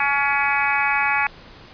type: harmonic tone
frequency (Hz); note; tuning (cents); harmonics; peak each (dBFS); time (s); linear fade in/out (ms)
281.9; C#4; +29; 3 / 4 / 5 / 6 / 7 / 8 / 9; -23 / -27 / -26 / -25 / -28 / -24 / -25; 0-1.27; 2
effects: pink hiss -44 dBFS RMS until 1.73 s + resampled to 11025 Hz